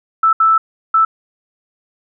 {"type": "tone bursts at uneven times", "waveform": "sine", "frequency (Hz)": 1318.5, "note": "E6", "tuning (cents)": 0, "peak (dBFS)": -8, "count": 3, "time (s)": [[0.23, 0.33], [0.4, 0.58], [0.94, 1.05]], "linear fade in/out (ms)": 5, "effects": []}